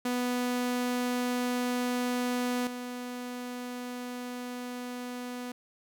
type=tone with level steps; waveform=sawtooth; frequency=246.9 Hz; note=B3; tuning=in tune; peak=-24 / -32 dBFS; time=0.05-5.52 s; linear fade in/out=5 ms; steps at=2.67 s; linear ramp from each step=2 ms; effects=none